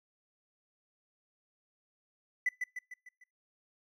triangle tone with echo, 1994 Hz, B6, 16 cents sharp, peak -23 dBFS, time 2.46-2.49 s, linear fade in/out 5 ms, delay 150 ms, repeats 5, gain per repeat -6 dB, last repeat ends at 3.24 s, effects noise-tail reverb RT60 0.3 s tail -26 dB re dry + tanh soft clip ceiling -23 dBFS

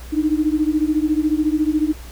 sine beating tone pair, 301.1 / 315.1 Hz, D4 / D#4, +43 / +22 cents, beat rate 14 Hz, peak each -18 / -19 dBFS, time 0.12-1.93 s, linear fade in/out 20 ms, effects added 60 Hz sine -34 dBFS peak until 2.11 s + pink hiss -42 dBFS RMS until 2.11 s

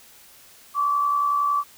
sine tone pair together, 1082 / 1152.8 Hz, C#6 / D6, -42 / -33 cents, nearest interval minor second, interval 109 cents, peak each -30 / -19 dBFS, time 0.74-1.64 s, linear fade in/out 50 ms, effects white hiss -50 dBFS RMS until 1.77 s

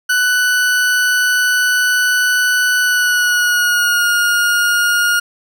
40% pulse tone with pitch glide, 1489 to 1427.5 Hz, F#6 to F6, +11 to +37 cents, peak -11 dBFS, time 0.09-5.2 s, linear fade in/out 10 ms, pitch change -74 cents, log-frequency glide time 2.8-4.08 s, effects none

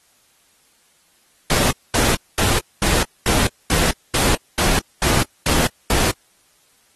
pink noise bursts, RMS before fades -18 dBFS, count 11, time 1.5-6.11 s, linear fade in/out 2 ms, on 210 ms, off 230 ms, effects white hiss -58 dBFS RMS until 6.95 s + AAC 32 kbps

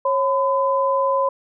sine tone pair together, 546 / 1011.2 Hz, C#5 / B5, -26 / +41 cents, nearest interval major seventh, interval 1067 cents, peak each -19 dBFS, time 0.05-1.29 s, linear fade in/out 5 ms, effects none

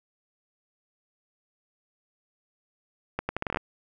accelerating click train, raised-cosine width 0.5 ms, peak -13 dBFS, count 10, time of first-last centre 3.19-3.571 s, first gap 100 ms, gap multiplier 0.76, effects none

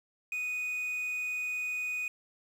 triangle tone with quantisation, 2483 Hz, D#7, 4 cents flat, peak -30 dBFS, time 0.32-2.08 s, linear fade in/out 2 ms, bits 9, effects none

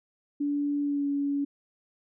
sine tone with pitch glide, 288.2 to 283.1 Hz, D4 to C#4, -33 to +37 cents, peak -25 dBFS, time 0.4-1.45 s, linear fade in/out 10 ms, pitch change -30 cents, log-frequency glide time 0.82-1.07 s, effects none

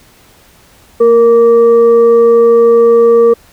sine tone with frequency modulation, 466.2 Hz, A#4, in tune, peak -3 dBFS, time 1-3.34 s, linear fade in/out 10 ms, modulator 696 Hz, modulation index 0.33, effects pink hiss -44 dBFS RMS until 3.52 s

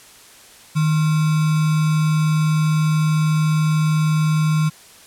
sine tone with sample-and-hold, 155.56 Hz, D#3, in tune, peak -14 dBFS, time 0.75-4.7 s, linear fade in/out 20 ms, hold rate 1225 Hz, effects white hiss -45 dBFS RMS until 5.06 s + low-pass 11000 Hz 12 dB/octave

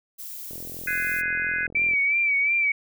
violet noise, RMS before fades -37 dBFS, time 0.18-1.22 s, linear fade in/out 20 ms
click train, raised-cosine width 2 ms, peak -29 dBFS, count 62, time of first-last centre 0.51-1.935 s, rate 42.8 Hz
sine chord, Ab dominant seventh, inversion third, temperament just, 1495.1 / 1661.2 / 2077 / 2492 Hz, Gb6 / Ab6 / C7 / Eb7, +18 / 0 / -13 / +2 cents, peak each -28 / -28 / -29 / -31 dBFS, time 0.87-1.67 s, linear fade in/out 5 ms
sine tone with vibrato, 2302 Hz, D7, 35 cents flat, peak -19 dBFS, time 1.75-2.72 s, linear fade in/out 5 ms, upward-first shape sine, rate 2.8 Hz, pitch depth 58 cents each way
effects none

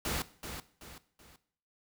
pink noise with echo, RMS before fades -34 dBFS, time 0.05-0.22 s, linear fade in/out 2 ms, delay 380 ms, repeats 3, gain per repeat -8 dB, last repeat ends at 1.36 s, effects noise-tail reverb RT60 0.6 s tail -17 dB re dry

